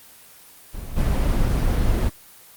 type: noise with level steps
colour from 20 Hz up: brown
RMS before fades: -32 / -19 dBFS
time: 0.73-2.1 s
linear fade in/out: 20 ms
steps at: 0.96 s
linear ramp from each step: 20 ms
effects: white hiss -47 dBFS RMS until 2.56 s + Opus 24 kbps